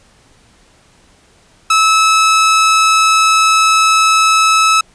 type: tone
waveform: sawtooth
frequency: 1300 Hz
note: E6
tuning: 24 cents flat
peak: -4 dBFS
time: 1.7-4.81 s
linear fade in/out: 5 ms
effects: pink hiss -49 dBFS RMS until 4.94 s + resampled to 22050 Hz